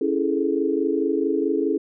sine chord, A major seventh, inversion first, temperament equal, 277.2 / 329.6 / 415.3 / 440 Hz, C#4 / E4 / G#4 / A4, 0 / 0 / 0 / 0 cents, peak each -25 / -24 / -24 / -27 dBFS, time 0.01-1.78 s, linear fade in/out 5 ms, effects none

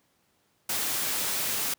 white noise, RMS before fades -29 dBFS, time 0.69-1.74 s, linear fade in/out 5 ms, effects pink hiss -69 dBFS RMS until 1.78 s + high-pass 100 Hz 12 dB/octave

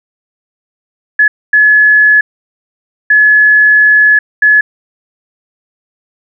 sine tone bursts at uneven times, 1705 Hz, G#6, 45 cents sharp, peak -3 dBFS, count 4, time 1.19-1.28 / 1.53-2.21 / 3.1-4.19 / 4.42-4.61 s, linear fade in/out 5 ms, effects none

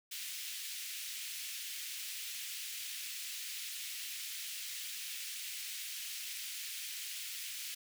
pink high-pass noise, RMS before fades -43 dBFS, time 0.11-7.75 s, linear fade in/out 10 ms, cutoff 2300 Hz, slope 24 dB/octave, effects none

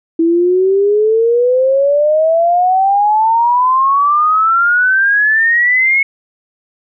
sine exponential sweep, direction up, 325.8 to 2200 Hz, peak -8 dBFS, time 0.19-6.03 s, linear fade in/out 5 ms, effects none

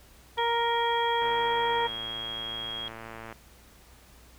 harmonic tone, 467.7 Hz, A#4, 6 cents sharp, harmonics 1 / 2 / 3 / 4 / 5, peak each -30 / -26 / -38 / -34 / -41 dBFS, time 0.37-1.88 s, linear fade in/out 20 ms
sine tone, 3277 Hz, G#7, 24 cents flat, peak -33 dBFS, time 0.38-2.88 s, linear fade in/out 0 ms
click train, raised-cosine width 0.5 ms, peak -26 dBFS, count 239, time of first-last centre 1.22-3.326 s, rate 113 Hz
effects added 60 Hz sine -56 dBFS peak until 4.38 s + pink hiss -56 dBFS RMS until 4.38 s

